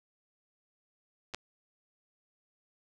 clicks, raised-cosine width 0.2 ms, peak -24 / -18 dBFS, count 2, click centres 1.338 / 1.346 s, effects none

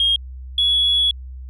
sine tone pair in turn, 3245 / 3374 Hz, G#7 / G#7, -41 / +27 cents, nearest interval minor second, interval 68 cents, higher second, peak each -13 dBFS, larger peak neither, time 0-0.16 / 0.58-1.11 s, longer second, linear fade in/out 2 ms, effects tanh soft clip ceiling -9 dBFS + added 64 Hz sine -31 dBFS peak until 1.49 s

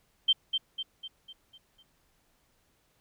sine tone with echo, 3136 Hz, G7, in tune, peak -19 dBFS, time 0.28-0.33 s, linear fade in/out 10 ms, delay 250 ms, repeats 6, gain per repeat -6 dB, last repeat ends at 1.83 s, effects pink hiss -70 dBFS RMS until 3 s

